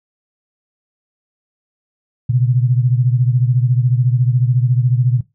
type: beating tone pair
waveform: sine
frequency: 121.5 / 135.5 Hz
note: B2 / C#3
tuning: -28 / -39 cents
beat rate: 14 Hz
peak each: -13 / -16 dBFS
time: 2.29-5.21 s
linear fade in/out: 10 ms
effects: noise-tail reverb RT60 0.2 s tail -18 dB re dry